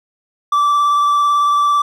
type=tone with vibrato; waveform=triangle; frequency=1164 Hz; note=D6; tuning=16 cents flat; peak=-9 dBFS; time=0.52-1.82 s; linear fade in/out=5 ms; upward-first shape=sine; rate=18 Hz; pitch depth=13 cents each way; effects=none